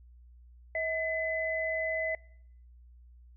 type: tone pair together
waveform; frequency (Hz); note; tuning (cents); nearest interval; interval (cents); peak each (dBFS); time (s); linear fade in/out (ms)
sine; 642 / 2016; E5 / B6; -46 / +35; octave + minor sixth; 1981; -32 / -32; 0.75-2.15; 2
effects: noise-tail reverb RT60 0.7 s tail -23 dB re dry + added 60 Hz sine -52 dBFS peak until 3.36 s